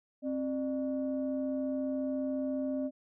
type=tone pair together; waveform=sine; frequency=265.2 / 600.4 Hz; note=C4 / D5; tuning=+23 / +38 cents; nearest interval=octave + major second; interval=1415 cents; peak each=-31 / -35 dBFS; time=0.22-2.91 s; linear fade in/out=50 ms; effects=tanh soft clip ceiling -24 dBFS